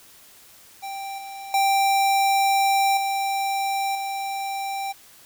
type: tone with level steps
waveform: square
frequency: 785 Hz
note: G5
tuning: 2 cents sharp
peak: -31 / -35 / -18 / -23 / -27 dBFS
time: 0.82-4.93 s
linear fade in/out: 20 ms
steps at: 1.18 / 1.54 / 2.97 / 3.95 s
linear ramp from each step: 2 ms
effects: white hiss -50 dBFS RMS until 5.25 s